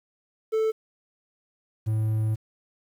triangle tone pair in turn, 440 / 109.24 Hz, A4 / A2, 0 / -12 cents, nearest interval 2 octaves, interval 2412 cents, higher first, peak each -19 / -20 dBFS, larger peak first, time 0.52-0.72 / 1.86-2.36 s, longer second, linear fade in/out 20 ms, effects 9-bit

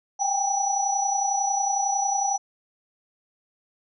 sine tone cluster, 781 / 812 / 5900 Hz, G5 / G#5 / F#8, -7 / -39 / -6 cents, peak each -26 dBFS, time 0.19-2.38 s, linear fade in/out 20 ms, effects none

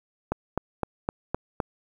click train, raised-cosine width 1 ms, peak -11 dBFS, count 6, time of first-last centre 0.32-1.602 s, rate 3.9 Hz, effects 8-bit

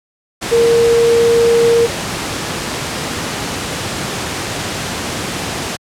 sine tone in noise, 466.2 Hz, A#4, in tune, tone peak -8 dBFS, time 0.51-1.87 s, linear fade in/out 20 ms, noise pink, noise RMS -20 dBFS, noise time 0.41-5.77 s, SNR +9 dB, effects high-pass 100 Hz 12 dB/octave + low-pass 9000 Hz 12 dB/octave

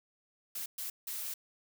blue noise bursts at uneven times, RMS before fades -39 dBFS, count 3, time 0.55-0.66 / 0.78-0.9 / 1.07-1.34 s, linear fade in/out 5 ms, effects none

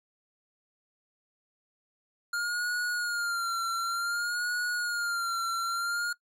square tone with vibrato, 1407 Hz, F6, 12 cents sharp, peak -29 dBFS, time 2.33-6.13 s, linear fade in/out 5 ms, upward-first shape sine, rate 0.55 Hz, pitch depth 58 cents each way, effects noise-tail reverb RT60 0.1 s tail -21 dB re dry + low-pass 12000 Hz 12 dB/octave

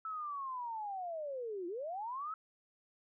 sine linear two-way sweep, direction down then up, 1318.5 to 335 to 1318.5 Hz, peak -38 dBFS, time 0.05-2.34 s, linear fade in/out 2 ms, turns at 1.67 s, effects none

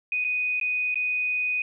sine tone with dropouts, 2489 Hz, D#7, in tune, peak -23 dBFS, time 0.12-1.62 s, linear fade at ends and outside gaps 2 ms, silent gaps 0.242-0.247 / 0.599-0.612 / 0.944-0.956 s, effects none

